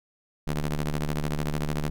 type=ring-modulated tone; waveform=sawtooth; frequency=73.42 Hz; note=D2; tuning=in tune; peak=-19 dBFS; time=0.47-1.9 s; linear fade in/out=0 ms; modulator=80.1 Hz; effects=none